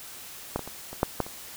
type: clicks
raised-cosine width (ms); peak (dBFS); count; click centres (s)
1; -12 / -19 / -24 / -24 / -7 / -10 / -26; 7; 0.56 / 0.593 / 0.676 / 0.93 / 1.031 / 1.203 / 1.265
effects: white hiss -43 dBFS RMS until 1.56 s